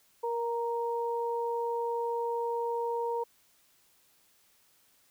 sine tone pair together, 470.2 / 932.3 Hz, A#4 / A#5, +15 / 0 cents, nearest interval octave, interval 1185 cents, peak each -31 / -33 dBFS, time 0.23-3.24 s, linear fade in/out 10 ms, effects white hiss -66 dBFS RMS until 5.1 s

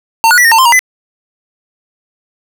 square tone with pitch steps, 907 / 1457 / 1953 / 1838 / 901 / 1044 / 945 / 2017 Hz, A#5 / F#6 / B6 / A#6 / A5 / C6 / A#5 / B6, -48 / -27 / -20 / -25 / +41 / -4 / +23 / +36 cents, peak -5 dBFS, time 0.24-0.792 s, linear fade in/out 0 ms, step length 69 ms, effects none

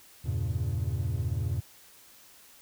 triangle chord, E diminished seventh, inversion none, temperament equal, 82.41 / 98 / 116.54 / 138.59 Hz, E2 / G2 / Bb2 / Db3, 0 / 0 / 0 / 0 cents, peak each -30 / -30 / -30 / -34 dBFS, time 0.24-1.61 s, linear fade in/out 20 ms, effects tanh soft clip ceiling -18 dBFS + white hiss -55 dBFS RMS until 2.61 s

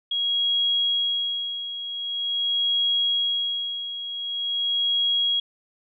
sine tone with tremolo, 3300 Hz, G#7, 12 cents flat, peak -19 dBFS, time 0.11-5.4 s, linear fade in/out 5 ms, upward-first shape sine, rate 0.45 Hz, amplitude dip 70%, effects none

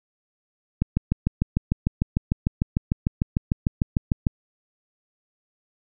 click train, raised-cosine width 5 ms, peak -7 dBFS, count 24, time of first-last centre 0.82-4.268 s, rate 6.67 Hz, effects none

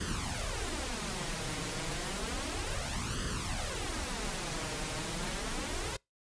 pink noise with flanger, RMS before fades -36 dBFS, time 0-5.97 s, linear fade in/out 10 ms, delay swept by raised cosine 0.63 to 6.53 ms, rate 0.31 Hz, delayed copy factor +0.7, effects noise-tail reverb RT60 0.2 s tail -26 dB re dry + resampled to 22050 Hz

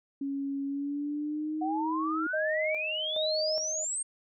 sine tone with pitch glide, 277.2 to 316.6 Hz, C#4 to D#4, 0 to +30 cents, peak -30 dBFS, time 0.21-2.27 s, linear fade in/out 5 ms, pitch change +230 cents, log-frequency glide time 0.66-1.73 s
sine exponential sweep, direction up, 726 to 8670 Hz, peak -30 dBFS, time 1.61-4.03 s, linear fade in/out 10 ms
sine tone with tremolo, 622.3 Hz, D#5, in tune, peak -28 dBFS, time 2.33-3.85 s, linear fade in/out 10 ms, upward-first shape square, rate 1.2 Hz, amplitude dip 65%
effects none

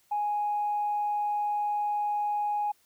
sine tone, 830.6 Hz, G#5, in tune, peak -25 dBFS, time 0.11-2.72 s, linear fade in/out 10 ms, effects tanh soft clip ceiling -21 dBFS + white hiss -66 dBFS RMS until 2.85 s

